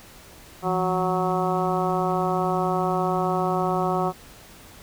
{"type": "harmonic tone with a mistuned harmonic", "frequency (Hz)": 184.7, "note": "F#3", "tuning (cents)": -3, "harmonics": [1, 2, 3, 4, 5, 6, 7], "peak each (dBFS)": [-27, -27, -31, -26, -32, -30, -32], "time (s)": [0.62, 4.13], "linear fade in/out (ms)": 50, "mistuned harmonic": 1, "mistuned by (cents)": -140, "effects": ["pink hiss -47 dBFS RMS until 4.82 s"]}